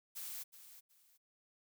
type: noise with echo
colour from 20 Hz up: blue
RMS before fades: -45 dBFS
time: 0.15-0.44 s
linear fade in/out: 20 ms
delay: 370 ms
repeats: 2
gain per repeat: -12 dB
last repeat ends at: 1.18 s
effects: none